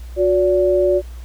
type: tone pair together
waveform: sine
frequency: 363.2 / 576.5 Hz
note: F#4 / D5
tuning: -32 / -32 cents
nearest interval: minor sixth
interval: 800 cents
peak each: -15 dBFS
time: 0.16-1.02 s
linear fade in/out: 50 ms
effects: added 60 Hz sine -30 dBFS peak until 1.24 s + pink hiss -48 dBFS RMS until 1.24 s